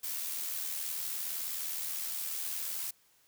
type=noise with amplitude modulation; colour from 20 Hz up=blue; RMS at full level=-35 dBFS; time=0.03-2.91 s; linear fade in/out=10 ms; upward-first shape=sine; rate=79.4 Hz; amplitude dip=40%; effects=white hiss -67 dBFS RMS until 3.27 s